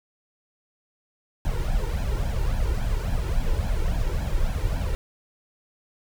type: noise with flanger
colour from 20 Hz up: brown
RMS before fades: -24 dBFS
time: 1.45-4.95 s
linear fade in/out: 0 ms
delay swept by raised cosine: 1.2 to 2.2 ms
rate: 3.6 Hz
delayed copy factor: +0.8
effects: none